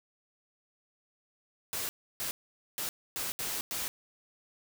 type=noise bursts at uneven times; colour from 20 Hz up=white; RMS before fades=-35 dBFS; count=6; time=1.73-1.89 / 2.2-2.31 / 2.78-2.89 / 3.16-3.32 / 3.39-3.61 / 3.71-3.88 s; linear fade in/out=0 ms; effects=none